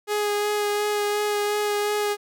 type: tone with vibrato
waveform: sawtooth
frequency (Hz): 415.3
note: G#4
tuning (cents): 0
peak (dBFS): -18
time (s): 0.07-2.17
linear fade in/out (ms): 50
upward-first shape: sine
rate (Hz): 2.8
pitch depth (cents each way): 13
effects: none